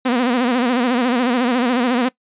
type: tone with vibrato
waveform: sawtooth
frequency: 246.7 Hz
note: B3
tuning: 2 cents flat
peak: -11 dBFS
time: 0.05-2.09 s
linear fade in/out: 10 ms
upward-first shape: sine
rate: 14 Hz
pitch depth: 100 cents each way
effects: noise-tail reverb RT60 0.1 s tail -21 dB re dry + resampled to 8000 Hz